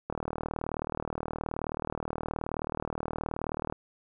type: click train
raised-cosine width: 1 ms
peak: -18 dBFS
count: 142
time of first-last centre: 0.1-3.725 s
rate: 38.9 Hz
effects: none